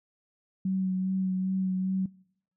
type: tone with vibrato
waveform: sine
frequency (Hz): 187.9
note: F#3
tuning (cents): +27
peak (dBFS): -25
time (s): 0.65-2.06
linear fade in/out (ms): 5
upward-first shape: sine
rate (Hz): 2.5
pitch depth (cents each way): 17
effects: noise-tail reverb RT60 0.7 s tail -23 dB re dry